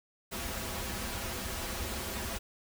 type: noise with comb filter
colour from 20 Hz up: pink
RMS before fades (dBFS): -37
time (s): 0.31-2.39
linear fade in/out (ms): 20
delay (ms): 6.7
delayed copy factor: -0.85
effects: none